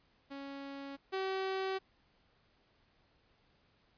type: tone pair in turn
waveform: sawtooth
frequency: 277.2 / 382.1 Hz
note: C#4 / G4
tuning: 0 / -44 cents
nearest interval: tritone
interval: 556 cents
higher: second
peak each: -39 / -30 dBFS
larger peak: second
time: 0.3-0.97 / 1.12-1.79 s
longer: neither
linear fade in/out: 20 ms
effects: pink hiss -71 dBFS RMS until 3.97 s + resampled to 11025 Hz